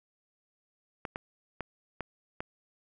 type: clicks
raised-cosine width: 0.5 ms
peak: -20 dBFS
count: 5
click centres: 1.052 / 1.159 / 1.607 / 2.007 / 2.405 s
effects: none